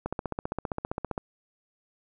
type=click train; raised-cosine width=1 ms; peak=-16 dBFS; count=18; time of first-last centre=0.06-1.178 s; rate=15.2 Hz; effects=none